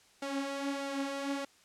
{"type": "tone with flanger", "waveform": "sawtooth", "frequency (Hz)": 277.2, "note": "C#4", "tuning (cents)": 0, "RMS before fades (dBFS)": -36, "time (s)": [0.22, 1.45], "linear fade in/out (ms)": 5, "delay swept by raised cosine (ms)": [1.4, 5.7], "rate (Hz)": 1.6, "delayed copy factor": 0.55, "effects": ["white hiss -63 dBFS RMS until 1.64 s", "low-pass 8000 Hz 12 dB/octave"]}